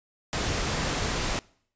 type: noise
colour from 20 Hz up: pink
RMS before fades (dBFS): -28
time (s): 0.33-1.39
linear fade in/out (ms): 0
effects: noise-tail reverb RT60 0.6 s tail -24 dB re dry + resampled to 16000 Hz